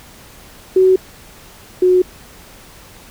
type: tone pair in turn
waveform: sine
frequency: 374.7 / 365.5 Hz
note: F#4 / F#4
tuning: +22 / -21 cents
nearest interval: unison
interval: 43 cents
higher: first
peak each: -7 / -8 dBFS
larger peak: first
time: 0.76-0.96 / 1.82-2.02 s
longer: neither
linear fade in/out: 5 ms
effects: pink hiss -41 dBFS RMS until 3.1 s